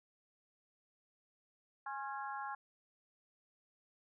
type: harmonic tone with a mistuned harmonic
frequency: 276.2 Hz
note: C#4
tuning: 6 cents flat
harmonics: 3 / 4 / 5 / 6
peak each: -43 / -45 / -47 / -49 dBFS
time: 1.86-2.55 s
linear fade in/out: 5 ms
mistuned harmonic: 4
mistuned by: -46 cents
effects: none